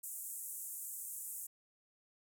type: band-pass noise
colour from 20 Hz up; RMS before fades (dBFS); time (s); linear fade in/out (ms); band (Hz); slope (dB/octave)
pink; -45; 0.03-1.47; 10; 7500 to 16000; 48
effects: none